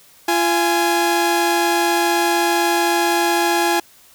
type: tone pair together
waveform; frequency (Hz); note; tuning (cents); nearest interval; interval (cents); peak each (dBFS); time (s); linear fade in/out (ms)
sawtooth; 343.4 / 830.6; F4 / G#5; -29 / 0; octave + minor third; 1529; -14; 0.28-3.8; 5
effects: white hiss -49 dBFS RMS until 4.14 s